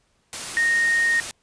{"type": "tone in noise", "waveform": "sine", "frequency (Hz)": 1856, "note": "A#6", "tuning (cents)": -8, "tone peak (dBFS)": -17, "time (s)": [0.57, 1.2], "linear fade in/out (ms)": 0, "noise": "white", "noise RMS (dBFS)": -31, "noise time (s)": [0.33, 1.31], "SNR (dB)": 11, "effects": ["pink hiss -66 dBFS RMS until 1.42 s", "resampled to 22050 Hz"]}